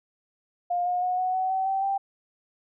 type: tone with pitch steps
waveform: sine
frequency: 707 / 717.7 / 728.6 / 739.6 / 750.8 / 762.1 / 773.7 / 785.4 Hz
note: F5 / F5 / F#5 / F#5 / F#5 / G5 / G5 / G5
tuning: +21 / +47 / -27 / -1 / +25 / -49 / -23 / +3 cents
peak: -23 dBFS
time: 0.7-1.98 s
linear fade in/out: 10 ms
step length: 160 ms
effects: none